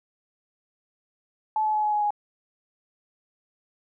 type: tone with pitch steps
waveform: sine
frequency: 865 / 858 / 851.1 / 844.3 / 837.5 / 830.7 Hz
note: A5 / A5 / G#5 / G#5 / G#5 / G#5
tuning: -30 / -44 / +42 / +28 / +14 / 0 cents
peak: -21 dBFS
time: 1.56-2.106 s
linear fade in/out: 2 ms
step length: 91 ms
effects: none

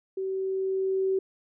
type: tone with level ramp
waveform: sine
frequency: 382.1 Hz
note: G4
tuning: 44 cents flat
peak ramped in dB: -28 to -22 dBFS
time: 0.17-1.19 s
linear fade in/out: 5 ms
effects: none

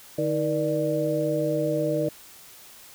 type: tone cluster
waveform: sine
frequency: 151.1 / 316.4 / 473.6 / 592 Hz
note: D3 / D#4 / A#4 / D5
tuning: +50 / +29 / +27 / +14 cents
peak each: -30 / -28 / -28 / -26 dBFS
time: 0.18-2.09 s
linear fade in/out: 5 ms
effects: white hiss -48 dBFS RMS until 2.94 s

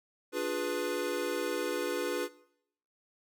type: chord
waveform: square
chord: D diminished seventh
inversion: none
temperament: equal with one note detuned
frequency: 293.7 / 354.9 / 415.3 / 493.9 Hz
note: D4 / F4 / Ab4 / Cb5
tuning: 0 / +28 / 0 / 0 cents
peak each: -39 / -37 / -38 / -35 dBFS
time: 0.32-2.29 s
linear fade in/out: 50 ms
effects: noise-tail reverb RT60 0.7 s tail -19 dB re dry

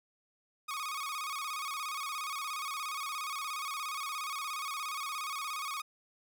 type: tone with vibrato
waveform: sawtooth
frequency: 1174.7 Hz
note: D6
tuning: in tune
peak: -32 dBFS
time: 0.68-5.82 s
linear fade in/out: 10 ms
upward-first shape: square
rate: 17 Hz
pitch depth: 93 cents each way
effects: none

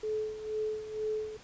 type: tone with tremolo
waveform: sine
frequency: 431.1 Hz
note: A4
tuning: 35 cents flat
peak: -29 dBFS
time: 0.03-1.37 s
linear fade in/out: 5 ms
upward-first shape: sine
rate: 2.1 Hz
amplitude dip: 70%
effects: pink hiss -54 dBFS RMS until 1.43 s + resampled to 16000 Hz

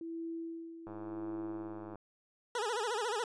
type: tone with tremolo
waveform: sine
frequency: 330.7 Hz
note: E4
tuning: 6 cents sharp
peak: -37 dBFS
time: 0.01-1.94 s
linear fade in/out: 2 ms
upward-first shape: sine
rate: 0.92 Hz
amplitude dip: 65%
type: click train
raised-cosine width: 1 ms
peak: -34 dBFS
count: 114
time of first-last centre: 0.87-1.957 s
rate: 104 Hz
type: tone with vibrato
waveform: 20% pulse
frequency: 450 Hz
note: A4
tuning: 39 cents sharp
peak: -28 dBFS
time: 2.55-3.24 s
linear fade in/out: 2 ms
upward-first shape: sine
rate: 14 Hz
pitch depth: 170 cents each way
effects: resampled to 22050 Hz

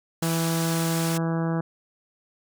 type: harmonic tone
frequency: 164.81 Hz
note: E3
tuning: in tune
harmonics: 1 / 2 / 3 / 4 / 5 / 6 / 7 / 8 / 9 / 10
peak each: -24 / -30 / -34 / -36 / -38 / -40 / -41 / -42 / -43 / -44 dBFS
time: 0.22-1.61 s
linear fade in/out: 5 ms
type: band-pass noise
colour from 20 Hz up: white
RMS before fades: -33 dBFS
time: 0.22-1.18 s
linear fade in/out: 10 ms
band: 1100 to 11000 Hz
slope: 12 dB/octave
effects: none

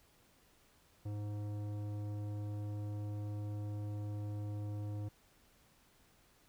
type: tone with tanh clipping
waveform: sine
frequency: 103.83 Hz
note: G#2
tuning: in tune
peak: -40 dBFS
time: 1.05-5.09 s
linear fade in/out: 10 ms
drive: 14 dB
effects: pink hiss -68 dBFS RMS until 6.48 s

